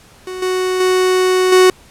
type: tone with level steps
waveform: 45% pulse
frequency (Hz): 370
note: F#4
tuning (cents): 0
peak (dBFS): -24 / -15 / -11 / -6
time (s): 0.27-1.7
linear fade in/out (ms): 2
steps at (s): 0.42 / 0.8 / 1.52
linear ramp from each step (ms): 5
effects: pink hiss -45 dBFS RMS until 1.9 s + low-pass 11000 Hz 12 dB/octave